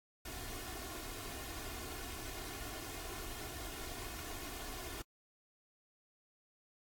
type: noise with comb filter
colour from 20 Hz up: pink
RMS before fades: -45 dBFS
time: 0.25-5.02 s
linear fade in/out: 5 ms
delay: 2.8 ms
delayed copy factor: +0.7
effects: AAC 64 kbps